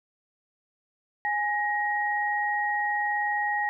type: tone pair together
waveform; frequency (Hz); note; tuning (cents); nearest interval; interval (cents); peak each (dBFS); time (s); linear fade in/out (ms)
sine; 830.6 / 1888.5; G#5 / A#6; 0 / +22; octave + major second; 1422; -27; 1.25-3.69; 0
effects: none